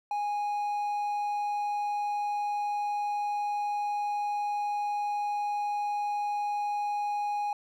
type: tone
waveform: triangle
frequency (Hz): 826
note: G#5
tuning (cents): -10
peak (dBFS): -26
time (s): 0.11-7.53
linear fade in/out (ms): 2
effects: none